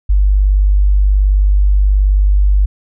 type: tone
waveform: sine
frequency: 49.36 Hz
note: G1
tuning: 13 cents sharp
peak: -7 dBFS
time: 0.09-2.66 s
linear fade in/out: 10 ms
effects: none

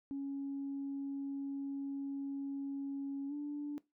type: tone with pitch glide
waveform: sine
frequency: 277.2 to 291.8 Hz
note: C#4 to D4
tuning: 0 to -11 cents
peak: -36 dBFS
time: 0.11-3.78 s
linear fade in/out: 0 ms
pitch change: +89 cents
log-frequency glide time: 3.28-3.33 s
effects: noise-tail reverb RT60 0.2 s tail -20 dB re dry + tanh soft clip ceiling -33 dBFS

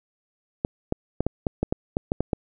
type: clicks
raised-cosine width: 2 ms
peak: -9 dBFS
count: 11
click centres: 0.649 / 0.924 / 1.206 / 1.266 / 1.468 / 1.63 / 1.725 / 1.969 / 2.119 / 2.206 / 2.332 s
effects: none

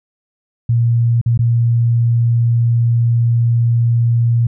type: tone with dropouts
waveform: sine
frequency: 117.5 Hz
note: A#2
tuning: 14 cents sharp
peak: -10 dBFS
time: 0.69-4.47 s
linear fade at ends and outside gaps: 5 ms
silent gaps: 1.214-1.26 / 1.376-1.391 s
effects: none

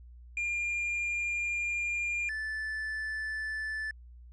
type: tone pair in turn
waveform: triangle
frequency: 2404 / 1749.7 Hz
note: D7 / A6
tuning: +40 / -10 cents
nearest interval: perfect fourth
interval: 550 cents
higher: first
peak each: -28 / -31 dBFS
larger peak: first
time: 0.37-2.29 / 2.29-3.91 s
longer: first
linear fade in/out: 2 ms
effects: added 60 Hz sine -48 dBFS peak until 4.32 s + resampled to 24000 Hz

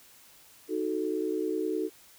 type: chord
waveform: sine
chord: D# diminished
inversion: none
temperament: equal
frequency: 311.1 / 370 / 440 Hz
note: D#4 / F#4 / A4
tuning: 0 / 0 / 0 cents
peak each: -32 dBFS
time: 0.68-1.9 s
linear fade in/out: 50 ms
effects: white hiss -56 dBFS RMS until 2.18 s

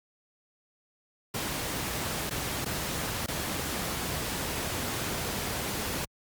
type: noise with dropouts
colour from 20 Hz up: pink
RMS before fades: -32 dBFS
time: 1.34-6.05 s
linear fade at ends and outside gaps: 5 ms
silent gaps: 2.297-2.308 / 2.648-2.658 / 3.263-3.282 s
effects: high-pass 60 Hz 12 dB/octave + Opus 48 kbps

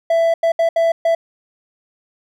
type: tone bursts at uneven times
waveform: triangle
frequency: 664 Hz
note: E5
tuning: 12 cents sharp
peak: -10 dBFS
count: 5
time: 0.1-0.34 / 0.43-0.52 / 0.59-0.69 / 0.76-0.92 / 1.05-1.15 s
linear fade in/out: 5 ms
effects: none

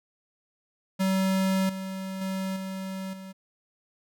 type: tone with level steps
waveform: square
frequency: 190.5 Hz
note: G3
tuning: 49 cents flat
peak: -23 / -33 / -29 / -33 / -40 dBFS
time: 0.99-3.33 s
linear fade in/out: 20 ms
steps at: 1.69 / 2.21 / 2.56 / 3.13 s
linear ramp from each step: 5 ms
effects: none

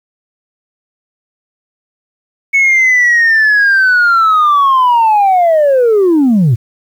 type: linear sweep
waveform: sine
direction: down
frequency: 2217 to 103.83 Hz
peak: -4 dBFS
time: 2.53-6.56 s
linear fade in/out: 20 ms
effects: tanh soft clip ceiling -4 dBFS + 7-bit

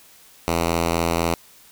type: tone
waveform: 5% pulse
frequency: 84 Hz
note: E2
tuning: 33 cents sharp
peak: -8 dBFS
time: 0.48-1.34 s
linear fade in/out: 0 ms
effects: white hiss -50 dBFS RMS until 1.71 s

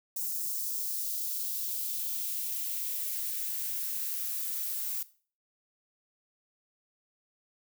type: noise with high-pass filter sweep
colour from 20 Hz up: violet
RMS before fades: -34 dBFS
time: 0.16-5.03 s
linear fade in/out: 5 ms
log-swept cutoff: 6300 to 890 Hz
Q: 1.3
effects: noise-tail reverb RT60 0.4 s tail -17 dB re dry

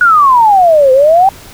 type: exponential two-way sweep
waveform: sine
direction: down then up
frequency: 1479 to 510 to 797 Hz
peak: -3 dBFS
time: 0.01-1.29 s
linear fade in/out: 2 ms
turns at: 0.92 s
effects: pink hiss -34 dBFS RMS until 1.53 s

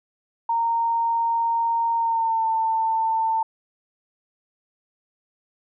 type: tone with pitch glide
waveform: sine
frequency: 924 to 894.6 Hz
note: A#5 to A5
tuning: -16 to +28 cents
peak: -19 dBFS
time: 0.49-3.43 s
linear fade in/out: 5 ms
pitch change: -56 cents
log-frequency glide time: 1.96-2.46 s
effects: none

